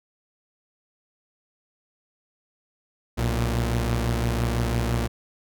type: tone pair together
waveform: sawtooth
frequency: 61.2 / 116.47 Hz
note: B1 / A#2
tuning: -15 / -1 cents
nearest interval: major seventh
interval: 1114 cents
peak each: -21 dBFS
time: 3.17-5.08 s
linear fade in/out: 20 ms
effects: none